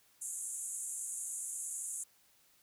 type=band-pass noise; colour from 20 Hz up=pink; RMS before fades=-41 dBFS; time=0.21-2.04 s; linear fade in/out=10 ms; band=6800 to 11000 Hz; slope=96 dB/octave; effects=white hiss -68 dBFS RMS until 2.62 s